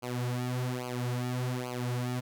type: tone with flanger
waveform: sawtooth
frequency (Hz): 124.4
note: B2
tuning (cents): +13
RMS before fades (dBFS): -33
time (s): 0.02-2.21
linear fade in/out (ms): 20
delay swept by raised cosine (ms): 0.54 to 6.14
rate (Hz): 1.2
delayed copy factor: -1
effects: none